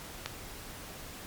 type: click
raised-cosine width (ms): 0.2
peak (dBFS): -15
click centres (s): 0.26
effects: pink hiss -45 dBFS RMS until 1.26 s + MP3 96 kbps